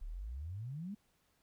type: exponential sweep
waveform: sine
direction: up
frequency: 33 to 216.1 Hz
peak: -40 dBFS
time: 0.01-0.95 s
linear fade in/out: 10 ms
effects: pink hiss -75 dBFS RMS until 1.42 s